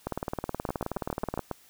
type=two click trains; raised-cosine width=1 ms; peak=-16 / -16 dBFS; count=26 / 7; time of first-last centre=0.07-1.393 / 0.69-1.513 s; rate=18.9 / 7.29 Hz; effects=white hiss -58 dBFS RMS until 1.69 s